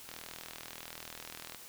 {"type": "click train", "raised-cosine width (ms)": 0.2, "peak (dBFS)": -26, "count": 60, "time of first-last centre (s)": [0.09, 1.547], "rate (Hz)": 40.5, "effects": ["white hiss -51 dBFS RMS until 1.68 s"]}